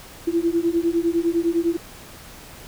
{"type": "beating tone pair", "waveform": "sine", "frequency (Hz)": [332.2, 342.1], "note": ["E4", "F4"], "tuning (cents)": [13, -36], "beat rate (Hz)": 9.9, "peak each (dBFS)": -21, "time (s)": [0.27, 1.77], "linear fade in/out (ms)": 10, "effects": ["pink hiss -42 dBFS RMS until 2.67 s"]}